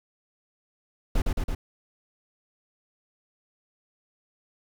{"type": "noise with echo", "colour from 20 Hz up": "brown", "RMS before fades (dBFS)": -22, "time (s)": [1.15, 1.22], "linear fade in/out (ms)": 5, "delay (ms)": 110, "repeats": 3, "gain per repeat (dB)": -2, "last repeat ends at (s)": 1.55, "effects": []}